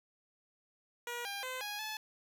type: tone with pitch steps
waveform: 10% pulse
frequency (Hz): 479.2 / 801 / 513 / 828 / 863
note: A#4 / G5 / C5 / G#5 / A5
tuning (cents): +48 / +37 / -34 / -5 / -34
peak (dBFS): -30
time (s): 1.07-1.97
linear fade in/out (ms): 2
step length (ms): 180
effects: none